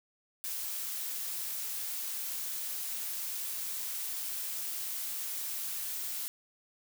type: noise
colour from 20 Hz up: blue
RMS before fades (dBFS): -37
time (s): 0.44-6.28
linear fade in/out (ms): 0
effects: none